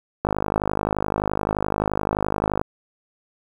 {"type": "click train", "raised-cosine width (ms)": 1, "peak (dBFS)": -7, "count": 123, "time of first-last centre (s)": [0.25, 2.614], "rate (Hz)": 51.6, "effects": ["7-bit"]}